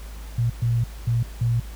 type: tone bursts at uneven times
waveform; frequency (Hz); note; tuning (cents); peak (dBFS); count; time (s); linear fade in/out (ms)
sine; 117.8; A#2; +19; -18; 4; 0.38-0.5 / 0.62-0.84 / 1.07-1.23 / 1.41-1.6; 5
effects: added 53 Hz sine -34 dBFS peak until 1.75 s + pink hiss -46 dBFS RMS until 1.75 s

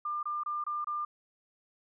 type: tone bursts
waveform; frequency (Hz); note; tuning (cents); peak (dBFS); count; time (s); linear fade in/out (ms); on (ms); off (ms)
sine; 1198; D6; +34; -31; 5; 0.05-1.05; 5; 180; 25
effects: none

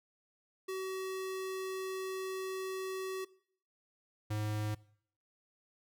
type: tone pair in turn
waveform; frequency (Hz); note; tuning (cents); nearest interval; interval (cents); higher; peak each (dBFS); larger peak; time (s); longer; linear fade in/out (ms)
square; 378.6 / 106.24; F#4 / G#2; +40 / +40; octave + minor seventh; 2200; first; -37 / -34; second; 0.68-3.25 / 4.3-4.75; first; 10
effects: noise-tail reverb RT60 0.6 s tail -21 dB re dry

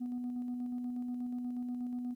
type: tone with tremolo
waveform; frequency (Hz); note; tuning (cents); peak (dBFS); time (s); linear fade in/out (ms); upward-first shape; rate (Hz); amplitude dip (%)
sine; 246.2; B3; -5; -32; 0-2.15; 20; square; 8.3; 30
effects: tanh soft clip ceiling -33 dBFS + 12-bit

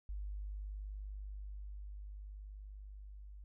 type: tone with level ramp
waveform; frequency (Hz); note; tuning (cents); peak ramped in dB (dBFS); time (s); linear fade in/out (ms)
sine; 50.3; G1; +45; -39 to -49; 0.09-3.44; 0
effects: none

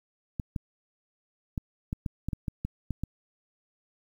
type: clicks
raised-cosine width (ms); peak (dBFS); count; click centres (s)
5; -18; 11; 0.398 / 0.562 / 1.578 / 1.929 / 2.062 / 2.286 / 2.332 / 2.482 / 2.65 / 2.907 / 3.036
effects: 9-bit

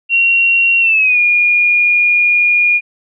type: tone with pitch glide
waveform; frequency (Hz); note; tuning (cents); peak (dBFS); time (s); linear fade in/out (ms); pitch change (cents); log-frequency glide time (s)
sine; 2744 to 2431; F7 to D#7; -31 to -41; -8; 0.09-2.81; 50; -210; 0.8-1.19
effects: none

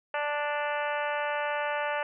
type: harmonic tone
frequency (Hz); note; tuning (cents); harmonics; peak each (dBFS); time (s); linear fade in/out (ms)
293.7; D4; 0; 2 / 3 / 4 / 5 / 6 / 7 / 8 / 9 / 10; -32 / -33 / -38 / -36 / -37 / -42 / -43 / -41 / -46; 0.14-2.03; 2
effects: none

